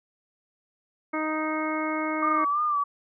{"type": "harmonic tone", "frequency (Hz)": 311.1, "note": "D#4", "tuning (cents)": 0, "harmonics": [1, 2, 3, 4, 5, 6, 7], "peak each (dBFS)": [-29, -33, -35, -32, -39, -44, -34], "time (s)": [1.13, 2.45], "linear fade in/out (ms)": 10}
{"type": "tone with vibrato", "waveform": "sine", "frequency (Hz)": 1180, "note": "D6", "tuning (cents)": 8, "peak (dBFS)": -22, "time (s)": [2.22, 2.84], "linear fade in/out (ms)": 10, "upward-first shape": "sine", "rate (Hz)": 3, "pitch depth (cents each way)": 58}
{"effects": []}